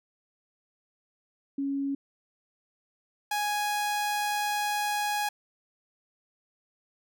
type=tone pair in turn; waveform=sine / sawtooth; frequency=277.2 / 830.7 Hz; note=C#4 / G#5; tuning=0 / 0 cents; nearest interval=octave + perfect fifth; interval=1900 cents; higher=second; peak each=-27 / -23 dBFS; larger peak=second; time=1.58-1.95 / 3.31-5.29 s; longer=second; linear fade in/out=5 ms; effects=none